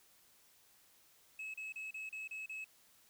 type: tone bursts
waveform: sine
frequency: 2581 Hz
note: E7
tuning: 37 cents flat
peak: -39 dBFS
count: 7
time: 1.39-2.644 s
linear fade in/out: 5 ms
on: 150 ms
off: 34 ms
effects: tanh soft clip ceiling -41 dBFS + white hiss -67 dBFS RMS until 3.09 s